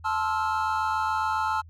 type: chord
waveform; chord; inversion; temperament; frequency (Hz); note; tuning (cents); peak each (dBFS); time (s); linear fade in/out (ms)
triangle; F major seventh; first; just; 873.1 / 1047.7 / 1309.6 / 1396.9; A5 / C6 / E6 / F6; -14 / +2 / -12 / 0; -25 / -30 / -28 / -30; 0.04-1.62; 20
effects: added 82 Hz sine -45 dBFS peak until 1.69 s